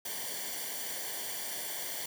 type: noise with comb filter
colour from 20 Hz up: white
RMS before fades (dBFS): -38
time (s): 0.05-2.06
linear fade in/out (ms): 5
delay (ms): 0.77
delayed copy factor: -0.75
effects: none